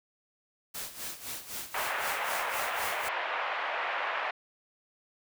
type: noise with tremolo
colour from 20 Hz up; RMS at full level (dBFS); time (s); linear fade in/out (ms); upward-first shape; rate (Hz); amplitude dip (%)
white; -37; 0.74-3.09; 10; sine; 3.9; 75
type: band-pass noise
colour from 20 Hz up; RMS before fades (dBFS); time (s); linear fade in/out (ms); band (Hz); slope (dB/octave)
pink; -33; 1.74-4.31; 5; 640 to 2600; 24
effects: none